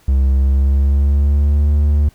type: tone with pitch glide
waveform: triangle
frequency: 66.9 to 73.38 Hz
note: C2 to D2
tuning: +39 to -1 cents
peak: -8 dBFS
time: 0.08-2.09 s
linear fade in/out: 5 ms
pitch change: +160 cents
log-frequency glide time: 0.33-1.7 s
effects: pink hiss -52 dBFS RMS until 2.14 s